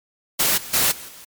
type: noise with level steps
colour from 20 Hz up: white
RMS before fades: -18 / -35 / -18 / -37 / -42 dBFS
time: 0.39-1.25 s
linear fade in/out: 10 ms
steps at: 0.57 / 0.73 / 0.91 / 1.08 s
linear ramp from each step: 10 ms
effects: MP3 96 kbps